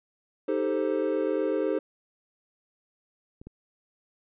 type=chord; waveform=triangle; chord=A half-diminished seventh; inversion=second; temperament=equal; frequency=311.1 / 392 / 440 / 523.3 Hz; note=Eb4 / G4 / A4 / C5; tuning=0 / 0 / 0 / 0 cents; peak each=-28 dBFS; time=0.48-1.79 s; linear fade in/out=5 ms
type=clicks; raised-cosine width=3 ms; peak=-32 / -29 dBFS; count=2; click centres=3.415 / 3.47 s
effects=resampled to 8000 Hz